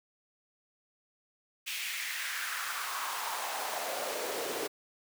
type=noise with high-pass filter sweep; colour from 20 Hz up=pink; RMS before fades=-36 dBFS; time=1.66-4.68 s; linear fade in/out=20 ms; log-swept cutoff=2600 to 370 Hz; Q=2.8; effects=none